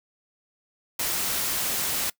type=noise; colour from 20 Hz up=white; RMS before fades=-27 dBFS; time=0.99-2.1 s; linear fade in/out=5 ms; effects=noise-tail reverb RT60 0.1 s tail -22 dB re dry